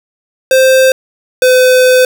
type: tone pair in turn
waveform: square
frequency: 523.3 / 508.1 Hz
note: C5 / B4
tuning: 0 / +49 cents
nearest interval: minor second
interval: 51 cents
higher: first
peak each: -5 dBFS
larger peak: neither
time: 0.51-0.92 / 1.42-2.05 s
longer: second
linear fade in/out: 2 ms
effects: none